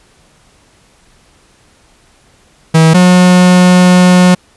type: tone pair in turn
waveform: 45% pulse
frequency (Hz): 161 / 180.72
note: E3 / F#3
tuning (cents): -41 / -40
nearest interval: major second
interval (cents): 201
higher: second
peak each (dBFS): -3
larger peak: neither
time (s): 2.74-2.94 / 2.94-4.35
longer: second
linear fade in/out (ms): 10
effects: pink hiss -48 dBFS RMS until 4.56 s + resampled to 24000 Hz